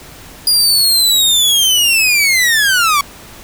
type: linear sweep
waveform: sawtooth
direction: down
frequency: 4882 to 1108.7 Hz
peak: -6 dBFS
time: 0.47-3.01 s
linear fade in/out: 2 ms
effects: pink hiss -36 dBFS RMS until 3.43 s